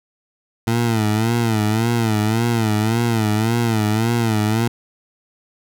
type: tone with vibrato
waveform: 20% pulse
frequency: 112 Hz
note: A2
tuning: 31 cents sharp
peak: -11 dBFS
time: 0.67-4.68 s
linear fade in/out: 5 ms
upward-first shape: sine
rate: 1.8 Hz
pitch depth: 100 cents each way
effects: none